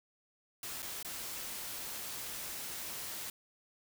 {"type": "noise with dropouts", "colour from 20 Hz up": "white", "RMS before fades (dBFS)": -42, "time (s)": [0.63, 3.3], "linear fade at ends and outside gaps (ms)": 2, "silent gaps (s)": [[0.822, 0.827], [1.028, 1.047]], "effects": []}